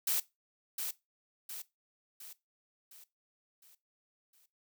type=noise with echo; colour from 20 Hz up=blue; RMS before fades=-31 dBFS; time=0.07-0.2 s; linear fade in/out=5 ms; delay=710 ms; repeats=6; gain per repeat=-6 dB; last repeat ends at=4.46 s; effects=noise-tail reverb RT60 0.2 s tail -18 dB re dry

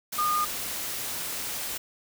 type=tone in noise; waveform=sine; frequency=1219 Hz; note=D#6; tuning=36 cents flat; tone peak=-23 dBFS; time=0.18-0.45 s; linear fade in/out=10 ms; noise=white; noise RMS=-33 dBFS; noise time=0.12-1.78 s; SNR=+7 dB; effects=none

